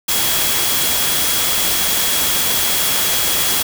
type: tone in noise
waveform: sine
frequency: 3322 Hz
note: G#7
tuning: in tune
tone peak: -24 dBFS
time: 0.08-3.63 s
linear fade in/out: 10 ms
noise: white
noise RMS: -17 dBFS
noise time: 0.08-3.63 s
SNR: -10 dB
effects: none